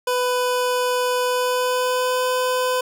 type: tone with pitch glide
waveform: 25% pulse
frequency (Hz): 498.1 to 505.9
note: B4 to B4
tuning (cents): +15 to +42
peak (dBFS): -15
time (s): 0.07-2.81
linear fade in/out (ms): 5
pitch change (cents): +27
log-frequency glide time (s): 1.24-2.26
effects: none